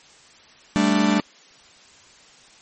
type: chord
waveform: 45% pulse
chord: G suspended second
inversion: none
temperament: just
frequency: 196 / 220.5 / 294 Hz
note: G3 / A3 / D4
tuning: 0 / +4 / +2 cents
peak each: -21 dBFS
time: 0.76-1.2 s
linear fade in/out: 0 ms
effects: white hiss -50 dBFS RMS until 2.61 s + MP3 32 kbps